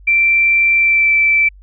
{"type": "tone with pitch glide", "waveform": "sine", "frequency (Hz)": [2349, 2327], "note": ["D7", "D7"], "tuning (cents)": [0, -17], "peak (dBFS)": -9, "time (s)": [0.07, 1.49], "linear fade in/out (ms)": 10, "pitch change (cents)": -17, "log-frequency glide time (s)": [0.76, 1.12], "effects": ["added 48 Hz sine -38 dBFS peak until 1.62 s"]}